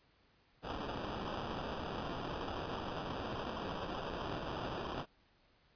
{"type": "noise with sample-and-hold", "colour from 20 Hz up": "white", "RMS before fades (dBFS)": -41, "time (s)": [0.62, 5.06], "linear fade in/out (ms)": 50, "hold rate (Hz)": 2100, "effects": ["pink hiss -70 dBFS RMS until 5.75 s", "resampled to 11025 Hz"]}